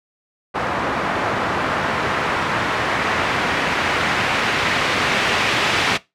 white noise with low-pass filter sweep, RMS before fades -20 dBFS, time 0.54-5.98 s, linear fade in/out 20 ms, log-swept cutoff 1200 to 2700 Hz, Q 1, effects noise-tail reverb RT60 0.2 s tail -19 dB re dry + high-pass 80 Hz 12 dB/octave

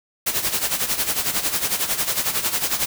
white noise with tremolo, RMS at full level -20 dBFS, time 0.26-2.86 s, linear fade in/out 10 ms, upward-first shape sine, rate 11 Hz, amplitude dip 70%, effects none

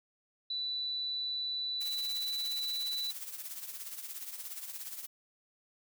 sine tone, 3971 Hz, B7, 9 cents sharp, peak -33 dBFS, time 0.5-3.11 s, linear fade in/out 5 ms
blue noise with tremolo, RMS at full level -40 dBFS, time 1.8-5.07 s, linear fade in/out 20 ms, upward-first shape triangle, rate 17 Hz, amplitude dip 70%
effects none

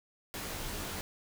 pink noise with comb filter, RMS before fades -39 dBFS, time 0.34-1.01 s, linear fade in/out 0 ms, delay 18 ms, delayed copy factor -0.9, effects none

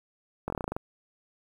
slowing click train, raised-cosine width 1 ms, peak -17 dBFS, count 10, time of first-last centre 0.48-0.765 s, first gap 21 ms, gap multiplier 1.1, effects 8-bit

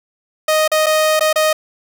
sawtooth tone with dropouts, 622.3 Hz, D#5, in tune, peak -8 dBFS, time 0.48-1.53 s, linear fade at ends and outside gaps 5 ms, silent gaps 0.678-0.716 / 0.861-0.865 / 1.195-1.207 / 1.329-1.358 s, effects none

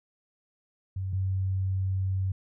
sine tone pair in turn, 95 / 95 Hz, F#2 / F#2, +46 / +46 cents, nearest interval unison, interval 0 cents, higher neither, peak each -29 / -25 dBFS, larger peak second, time 0.96-1.13 / 1.13-2.32 s, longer second, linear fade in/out 5 ms, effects none

